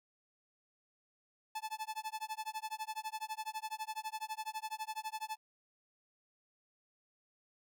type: tone with tremolo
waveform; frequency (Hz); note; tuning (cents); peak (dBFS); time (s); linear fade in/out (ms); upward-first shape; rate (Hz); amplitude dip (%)
45% pulse; 870; A5; -20; -36; 1.55-5.37; 5; sine; 12; 100
effects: none